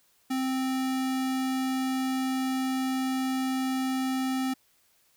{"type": "tone", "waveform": "square", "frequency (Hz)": 261.6, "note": "C4", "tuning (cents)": 0, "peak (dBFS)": -27, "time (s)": [0.3, 4.54], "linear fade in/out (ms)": 10, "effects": ["white hiss -66 dBFS RMS until 5.16 s"]}